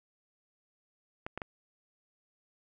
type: clicks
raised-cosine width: 0.5 ms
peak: -22 dBFS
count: 3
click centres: 1.265 / 1.376 / 1.418 s
effects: none